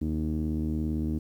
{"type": "tone with low-pass filter", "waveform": "sawtooth", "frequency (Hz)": 77.78, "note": "D#2", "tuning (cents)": 0, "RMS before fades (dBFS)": -29, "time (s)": [0.01, 1.19], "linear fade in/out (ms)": 10, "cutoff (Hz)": 280, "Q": 5.1, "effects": ["10-bit"]}